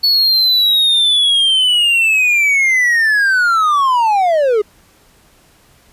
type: linear sweep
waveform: triangle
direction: down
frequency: 4435 to 401.7 Hz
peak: -8 dBFS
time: 0.03-4.62 s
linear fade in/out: 10 ms
effects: pink hiss -50 dBFS RMS until 5.92 s + resampled to 32000 Hz